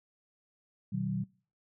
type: chord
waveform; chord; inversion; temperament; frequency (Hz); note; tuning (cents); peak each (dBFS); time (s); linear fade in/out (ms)
sine; B major; none; equal with one note detuned; 123.47 / 155.56 / 189.76; B2 / D#3 / F#3; 0 / 0 / +44; -36 / -36 / -33; 0.92-1.24; 10
effects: noise-tail reverb RT60 0.4 s tail -23 dB re dry